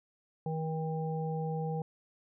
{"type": "harmonic tone", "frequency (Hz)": 159.2, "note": "D#3", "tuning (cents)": 40, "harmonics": [1, 3, 5], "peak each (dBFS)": [-33, -38, -40], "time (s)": [0.46, 1.82], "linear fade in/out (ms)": 2, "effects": []}